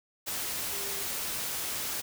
sine tone in noise, 398.2 Hz, G4, 27 cents sharp, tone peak -44 dBFS, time 0.71-1.04 s, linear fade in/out 20 ms, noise white, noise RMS -34 dBFS, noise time 0.26-2.02 s, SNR -13 dB, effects none

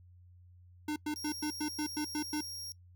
square tone bursts, 301.6 Hz, D4, 46 cents sharp, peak -33 dBFS, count 9, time 0.88-2.409 s, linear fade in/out 5 ms, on 81 ms, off 100 ms
sawtooth tone, 5588 Hz, F8, in tune, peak -38 dBFS, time 1.16-2.72 s, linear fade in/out 0 ms
effects noise-tail reverb RT60 0.1 s tail -23 dB re dry + added 89 Hz sine -55 dBFS peak until 2.95 s

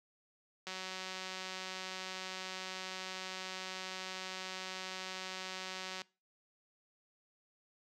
click train, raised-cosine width 0.2 ms, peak -25 dBFS, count 1001, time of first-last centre 0.67-6.018 s, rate 187 Hz, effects noise-tail reverb RT60 0.3 s tail -22 dB re dry + high-pass 150 Hz 12 dB/octave

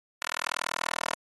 10% pulse tone with high-pass filter sweep, 40.49 Hz, E1, 30 cents flat, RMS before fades -33 dBFS, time 0.22-1.14 s, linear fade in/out 0 ms, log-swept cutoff 1400 to 850 Hz, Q 1.3, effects AAC 32 kbps

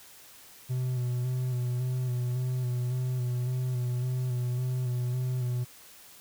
triangle tone with vibrato, 125.2 Hz, B2, 24 cents sharp, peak -25 dBFS, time 0.69-5.65 s, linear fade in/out 20 ms, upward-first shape square, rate 1.8 Hz, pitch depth 26 cents each way, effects white hiss -52 dBFS RMS until 6.2 s

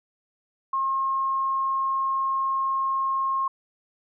sine tone, 1074 Hz, C6, 45 cents sharp, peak -22 dBFS, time 0.73-3.48 s, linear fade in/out 5 ms, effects none

